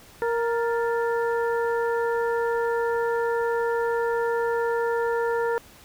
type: harmonic tone with a mistuned harmonic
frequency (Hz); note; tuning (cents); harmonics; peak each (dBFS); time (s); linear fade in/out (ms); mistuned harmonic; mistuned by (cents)
466.2; A#4; 0; 1 / 2 / 3 / 4; -23 / -29 / -33 / -35; 0.22-5.58; 0; 4; -100
effects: pink hiss -50 dBFS RMS until 5.84 s